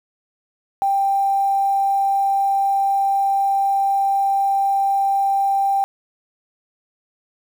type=tone with quantisation; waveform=sine; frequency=788 Hz; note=G5; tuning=9 cents sharp; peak=-15 dBFS; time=0.82-5.84 s; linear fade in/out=0 ms; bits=7; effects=none